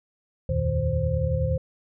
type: tone cluster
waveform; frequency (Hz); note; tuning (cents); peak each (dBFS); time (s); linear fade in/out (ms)
sine; 75.2 / 85.8 / 115 / 153.3 / 524; D2 / F2 / A#2 / D#3 / C5; +42 / -30 / -23 / -25 / +2; -28; 0.49-1.58; 5
effects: none